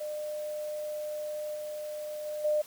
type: tone with level steps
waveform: sine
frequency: 603 Hz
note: D5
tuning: 46 cents sharp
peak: -33 / -35 / -33 / -24 dBFS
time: 0-2.62 s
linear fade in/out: 10 ms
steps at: 1.55 / 2.25 / 2.44 s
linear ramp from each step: 10 ms
effects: white hiss -51 dBFS RMS until 2.66 s + high-pass 100 Hz 12 dB/octave